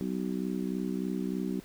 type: harmonic tone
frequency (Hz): 63.3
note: B1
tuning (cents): +43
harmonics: 3 / 4 / 5 / 6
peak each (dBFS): -33 / -35 / -37 / -39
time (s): 0.01-1.6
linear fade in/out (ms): 0
effects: pink hiss -54 dBFS RMS until 1.64 s